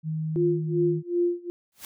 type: tone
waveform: sine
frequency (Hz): 157.4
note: D#3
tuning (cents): +20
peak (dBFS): -26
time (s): 0.03-1.03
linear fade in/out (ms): 50
type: tone with tremolo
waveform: sine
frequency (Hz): 349.2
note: F4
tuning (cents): 0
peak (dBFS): -19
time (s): 0.36-1.5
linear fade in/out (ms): 0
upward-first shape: sine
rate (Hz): 2.6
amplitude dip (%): 95
type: noise with exponential growth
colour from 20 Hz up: white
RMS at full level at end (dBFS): -36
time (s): 1.72-1.85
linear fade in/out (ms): 1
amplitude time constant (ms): 27
effects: none